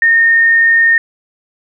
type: tone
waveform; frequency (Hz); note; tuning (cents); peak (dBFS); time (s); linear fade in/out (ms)
sine; 1834; A#6; -29; -6; 0.02-0.98; 2
effects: none